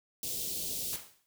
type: band-stop noise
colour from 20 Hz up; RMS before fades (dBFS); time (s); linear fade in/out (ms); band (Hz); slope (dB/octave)
white; -36; 0.23-0.96; 2; 550 to 3300; 24
type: noise with exponential decay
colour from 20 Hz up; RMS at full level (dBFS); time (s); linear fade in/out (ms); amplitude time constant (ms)
white; -38; 0.93-1.26; 0; 70
effects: none